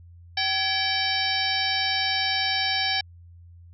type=harmonic tone with a mistuned harmonic; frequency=770 Hz; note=G5; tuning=31 cents flat; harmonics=1 / 2 / 3 / 4 / 5 / 6 / 7; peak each=-30 / -30 / -30 / -30 / -30 / -30 / -30 dBFS; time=0.37-3.01 s; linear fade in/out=5 ms; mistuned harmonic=2; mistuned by=+150 cents; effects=added 86 Hz sine -45 dBFS peak until 3.73 s